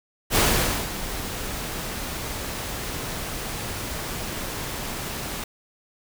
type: noise with ADSR envelope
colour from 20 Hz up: pink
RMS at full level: -18 dBFS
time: 0.3-5.44 s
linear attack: 59 ms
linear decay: 510 ms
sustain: -13 dB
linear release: 3 ms
effects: none